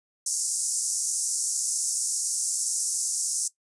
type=band-pass noise; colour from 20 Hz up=white; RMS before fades=-28 dBFS; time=0.26-3.48 s; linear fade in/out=5 ms; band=5600 to 10000 Hz; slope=48 dB/octave; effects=noise-tail reverb RT60 0.1 s tail -17 dB re dry + resampled to 24000 Hz